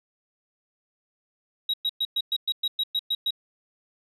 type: tone bursts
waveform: sine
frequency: 3830 Hz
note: A#7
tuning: 46 cents sharp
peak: -20 dBFS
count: 11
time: 1.69-3.307 s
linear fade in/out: 5 ms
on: 47 ms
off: 110 ms
effects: tanh soft clip ceiling -21 dBFS